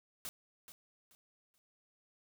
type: noise with echo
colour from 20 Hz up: white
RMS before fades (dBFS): -43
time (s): 0.25-0.29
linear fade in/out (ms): 0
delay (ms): 430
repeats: 3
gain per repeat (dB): -11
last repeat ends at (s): 1.58
effects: none

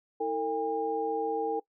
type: tone cluster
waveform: sine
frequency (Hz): 322 / 452.5 / 806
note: E4 / A4 / G5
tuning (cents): -41 / +48 / +48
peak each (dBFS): -37 / -29 / -32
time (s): 0.2-1.6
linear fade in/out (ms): 10
effects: noise-tail reverb RT60 0.1 s tail -21 dB re dry

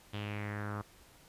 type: tone with low-pass filter sweep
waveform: sawtooth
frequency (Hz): 103.83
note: G#2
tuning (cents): 0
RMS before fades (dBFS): -39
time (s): 0.13-0.82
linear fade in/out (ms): 10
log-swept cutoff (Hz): 3300 to 1200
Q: 4
effects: pink hiss -60 dBFS RMS until 1.28 s + resampled to 32000 Hz

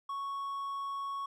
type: tone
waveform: triangle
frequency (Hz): 1108.7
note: C#6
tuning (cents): 0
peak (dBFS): -33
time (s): 0.09-1.26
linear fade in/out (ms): 5
effects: none

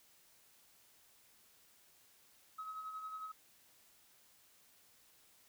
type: tone with tremolo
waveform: sine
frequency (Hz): 1278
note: D#6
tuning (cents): +46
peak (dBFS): -40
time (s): 2.58-3.32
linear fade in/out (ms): 10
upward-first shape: sine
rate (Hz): 11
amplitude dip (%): 50
effects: tanh soft clip ceiling -38 dBFS + white hiss -67 dBFS RMS until 5.48 s

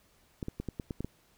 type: clicks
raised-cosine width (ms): 3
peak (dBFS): -22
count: 8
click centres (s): 0.428 / 0.484 / 0.6 / 0.687 / 0.798 / 0.908 / 1.006 / 1.046
effects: pink hiss -66 dBFS RMS until 1.37 s

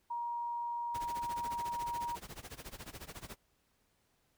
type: tone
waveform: sine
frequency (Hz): 947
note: A#5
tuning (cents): +27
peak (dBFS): -35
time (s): 0.1-2.16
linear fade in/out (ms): 10
type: noise with tremolo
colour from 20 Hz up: pink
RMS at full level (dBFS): -45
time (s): 0.94-3.36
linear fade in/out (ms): 10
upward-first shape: sine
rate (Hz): 14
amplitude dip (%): 90
effects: pink hiss -75 dBFS RMS until 4.37 s

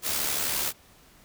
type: noise with amplitude modulation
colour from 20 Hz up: white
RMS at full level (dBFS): -26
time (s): 0.02-0.73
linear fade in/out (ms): 50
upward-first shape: sine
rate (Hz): 72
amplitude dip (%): 45
effects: pink hiss -56 dBFS RMS until 1.24 s

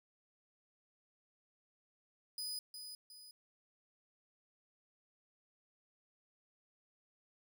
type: tone with echo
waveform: sawtooth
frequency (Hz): 4978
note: D#8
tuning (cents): 0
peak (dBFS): -37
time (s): 2.38-2.59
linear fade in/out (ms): 2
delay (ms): 360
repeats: 2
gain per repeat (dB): -7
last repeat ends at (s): 3.31
effects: none

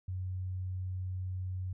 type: tone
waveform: sine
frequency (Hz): 92.5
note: F#2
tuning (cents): 0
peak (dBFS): -34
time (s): 0.08-1.73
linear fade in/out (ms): 5
effects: none

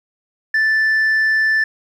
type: tone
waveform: sine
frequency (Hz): 1760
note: A6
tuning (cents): 0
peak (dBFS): -10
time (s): 0.54-1.64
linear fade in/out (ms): 5
effects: tanh soft clip ceiling -12 dBFS + 8-bit

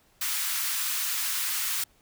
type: high-pass noise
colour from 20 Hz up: white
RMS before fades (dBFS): -29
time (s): 0.21-1.84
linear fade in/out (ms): 5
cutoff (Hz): 1100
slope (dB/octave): 24
effects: pink hiss -63 dBFS RMS until 2.01 s

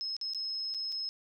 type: tone with dropouts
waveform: sine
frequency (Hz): 5170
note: E8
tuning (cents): -34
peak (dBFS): -33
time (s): 0.01-1.09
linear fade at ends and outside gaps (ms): 0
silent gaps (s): 0.166-0.213 / 0.335-0.347 / 0.74-0.746 / 0.92-0.924
effects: none

